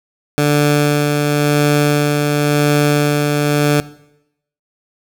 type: tone with tremolo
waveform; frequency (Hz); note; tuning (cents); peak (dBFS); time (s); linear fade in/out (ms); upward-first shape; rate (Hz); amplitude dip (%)
15% pulse; 146.83; D3; 0; -4; 0.38-3.8; 0; sine; 0.94; 30
effects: noise-tail reverb RT60 0.8 s tail -19 dB re dry